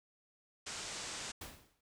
white low-pass noise, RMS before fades -44 dBFS, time 0.66-1.32 s, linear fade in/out 10 ms, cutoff 8300 Hz, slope 48 dB/octave
pink noise with exponential decay, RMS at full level -43 dBFS, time 1.41-1.81 s, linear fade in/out 5 ms, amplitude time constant 86 ms
effects none

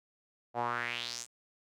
sawtooth tone with band-pass filter sweep, 119.6 Hz, A#2, 45 cents sharp, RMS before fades -36 dBFS, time 0.54-1.27 s, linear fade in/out 50 ms, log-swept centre 680 to 8000 Hz, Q 3.6, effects none

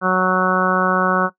harmonic tone, 185 Hz, F#3, in tune, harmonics 1 / 2 / 3 / 4 / 5 / 6 / 7 / 8, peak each -21 / -24 / -22 / -25 / -27 / -21 / -21 / -21 dBFS, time 0.01-1.3 s, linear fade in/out 50 ms, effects noise-tail reverb RT60 0.1 s tail -17 dB re dry

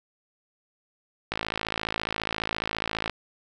click train, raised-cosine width 0.3 ms, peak -11 dBFS, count 98, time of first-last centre 1.32-3.097 s, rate 54.6 Hz, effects none

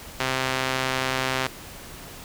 sawtooth tone with band-pass filter, 130.81 Hz, C3, in tune, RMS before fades -26 dBFS, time 0.2-1.47 s, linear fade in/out 2 ms, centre 2400 Hz, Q 0.58, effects pink hiss -41 dBFS RMS until 2.24 s

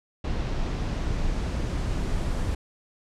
brown noise with low-pass filter sweep, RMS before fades -27 dBFS, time 0.24-2.55 s, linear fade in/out 5 ms, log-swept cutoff 5100 to 9500 Hz, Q 1, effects none

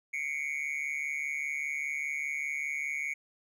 triangle tone with amplitude modulation, 2217 Hz, C#7, in tune, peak -26 dBFS, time 0.13-3.14 s, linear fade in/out 10 ms, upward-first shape sine, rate 145 Hz, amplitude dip 90%, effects none

